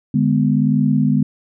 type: chord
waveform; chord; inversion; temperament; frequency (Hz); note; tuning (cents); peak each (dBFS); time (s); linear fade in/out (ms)
sine; G# diminished; second; just; 149.51 / 207.7 / 249.2; D3 / G#3 / B3; +31 / 0 / +16; -17; 0.14-1.23; 5
effects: none